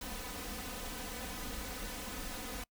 pink noise with comb filter, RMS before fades -42 dBFS, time 0.01-2.64 s, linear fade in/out 5 ms, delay 4 ms, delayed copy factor +0.85, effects noise-tail reverb RT60 0.1 s tail -26 dB re dry

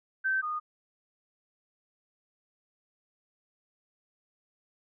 sine tone pair in turn, 1548 / 1228.6 Hz, G6 / D#6, -22 / -22 cents, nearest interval major third, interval 400 cents, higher first, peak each -25 / -30 dBFS, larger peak first, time 0.24-0.42 / 0.42-0.6 s, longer neither, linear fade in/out 20 ms, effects none

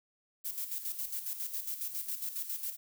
violet noise with tremolo, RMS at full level -36 dBFS, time 0.44-2.77 s, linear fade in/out 20 ms, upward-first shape square, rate 7.3 Hz, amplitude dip 60%, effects none

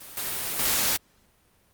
white noise with level steps, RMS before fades -43 / -30 / -24 dBFS, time 0-0.97 s, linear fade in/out 10 ms, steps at 0.17 / 0.59 s, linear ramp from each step 2 ms, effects pink hiss -63 dBFS RMS until 1.73 s + Opus 32 kbps

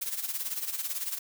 blue noise with tremolo, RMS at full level -31 dBFS, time 0.01-1.19 s, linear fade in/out 10 ms, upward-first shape sine, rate 18 Hz, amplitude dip 70%, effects none

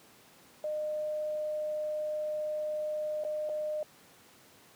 sine tone with dropouts, 609 Hz, D#5, 37 cents flat, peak -31 dBFS, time 0.64-3.83 s, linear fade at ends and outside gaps 2 ms, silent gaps 3.238-3.248 / 3.491-3.495 s, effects pink hiss -58 dBFS RMS until 4.75 s + high-pass 150 Hz 12 dB/octave

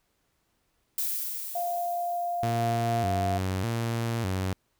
violet noise with exponential decay, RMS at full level -28 dBFS, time 0.98-3.33 s, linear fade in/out 2 ms, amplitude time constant 510 ms
sine tone, 698.5 Hz, F5, in tune, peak -27 dBFS, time 1.55-3.38 s, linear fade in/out 5 ms
sawtooth tone with vibrato, 104.4 Hz, G#2, 10 cents sharp, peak -23 dBFS, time 2.43-4.53 s, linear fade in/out 0 ms, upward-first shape square, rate 0.83 Hz, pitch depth 180 cents each way
effects pink hiss -73 dBFS RMS until 4.79 s

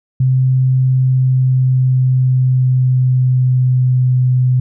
sine tone with pitch glide, 129.8 to 126.98 Hz, C3 to B2, -13 to +49 cents, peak -9 dBFS, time 0.2-4.6 s, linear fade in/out 5 ms, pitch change -38 cents, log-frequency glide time 0.93-4.15 s, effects none

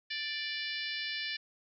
harmonic tone, 587.3 Hz, D5, in tune, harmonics 3 / 4 / 5 / 6 / 7 / 8 / 9, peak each -40 / -41 / -42 / -43 / -43 / -44 / -45 dBFS, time 0.1-1.37 s, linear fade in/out 10 ms, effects none

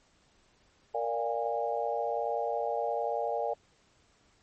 sine chord, Bb dominant seventh, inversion none, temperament equal with one note detuned, 466.2 / 587.3 / 698.5 / 817.3 Hz, Bb4 / D5 / F5 / Ab5, 0 / 0 / 0 / -28 cents, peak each -34 dBFS, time 0.94-3.54 s, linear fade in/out 10 ms, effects pink hiss -66 dBFS RMS until 4.42 s + MP3 32 kbps

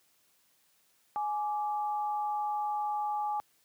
sine tone pair together, 837.3 / 1170 Hz, G#5 / D6, +14 / -7 cents, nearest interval tritone, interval 579 cents, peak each -30 / -39 dBFS, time 1.16-3.4 s, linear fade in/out 0 ms, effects white hiss -69 dBFS RMS until 3.64 s + high-pass 100 Hz 12 dB/octave

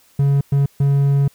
triangle tone bursts at uneven times, 140 Hz, C#3, 18 cents sharp, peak -10 dBFS, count 3, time 0.19-0.41 / 0.52-0.66 / 0.8-1.28 s, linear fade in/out 5 ms, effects white hiss -54 dBFS RMS until 1.34 s

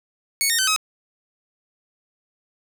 10% pulse tone with pitch steps, 2217 / 1842.9 / 1531.9 / 1273.3 Hz, C#7 / A#6 / G6 / D#6, 0 / -20 / -40 / +40 cents, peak -9 dBFS, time 0.41-0.762 s, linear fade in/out 0 ms, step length 88 ms, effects none

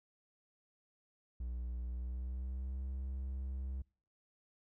triangle tone with pitch glide, 60.7 to 65.81 Hz, B1 to C2, -29 to +11 cents, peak -36 dBFS, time 1.4-3.82 s, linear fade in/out 5 ms, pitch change +140 cents, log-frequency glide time 1.85-2.82 s, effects noise-tail reverb RT60 0.5 s tail -26 dB re dry

